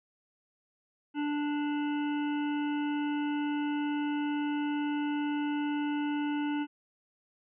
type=harmonic tone; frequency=293.7 Hz; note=D4; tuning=in tune; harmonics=1 / 3 / 5 / 7 / 9 / 10; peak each=-29 / -39 / -43 / -50 / -47 / -49 dBFS; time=1.14-6.67 s; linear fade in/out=50 ms; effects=none